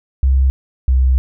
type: tone pair in turn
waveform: sine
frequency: 66.3 / 64.56 Hz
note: C2 / C2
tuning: +23 / -23 cents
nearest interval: unison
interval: 46 cents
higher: first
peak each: -9 dBFS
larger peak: neither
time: 0.23-0.5 / 0.88-1.18 s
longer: second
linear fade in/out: 0 ms
effects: none